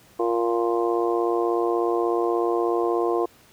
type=harmonic tone; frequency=116.54 Hz; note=A#2; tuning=in tune; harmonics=3 / 4 / 5 / 6 / 7 / 8 / 9; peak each=-23 / -25 / -37 / -28 / -37 / -39 / -30 dBFS; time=0.19-3.26 s; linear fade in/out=10 ms; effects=pink hiss -54 dBFS RMS until 3.52 s + high-pass 60 Hz 12 dB/octave